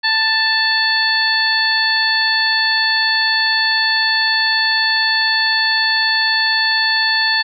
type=harmonic tone with a mistuned harmonic; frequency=884 Hz; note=A5; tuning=8 cents sharp; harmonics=1 / 2 / 3 / 4 / 5; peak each=-23 / -16 / -26 / -24 / -17 dBFS; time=0.03-7.43 s; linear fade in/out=20 ms; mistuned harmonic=4; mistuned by=-22 cents; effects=none